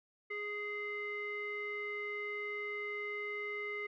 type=tone with low-pass filter; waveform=square; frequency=415.3 Hz; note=G#4; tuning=in tune; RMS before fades=-40 dBFS; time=0.3-3.87 s; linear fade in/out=10 ms; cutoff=2100 Hz; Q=7.5; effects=none